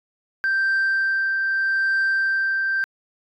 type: tone with tremolo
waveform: sine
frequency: 1568 Hz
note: G6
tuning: in tune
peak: -15 dBFS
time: 0.44-2.84 s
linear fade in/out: 0 ms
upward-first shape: triangle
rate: 0.8 Hz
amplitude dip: 35%
effects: tanh soft clip ceiling -16 dBFS